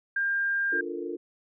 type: tone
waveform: sine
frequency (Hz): 1600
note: G6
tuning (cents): +35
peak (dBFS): -24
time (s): 0.16-0.81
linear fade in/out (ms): 5
type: chord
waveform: sine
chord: Bb major seventh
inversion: first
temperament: equal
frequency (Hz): 293.7 / 349.2 / 440 / 466.2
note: D4 / F4 / A4 / Bb4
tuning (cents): 0 / 0 / 0 / 0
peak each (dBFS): -38 / -34 / -38 / -39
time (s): 0.72-1.17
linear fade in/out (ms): 10
effects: none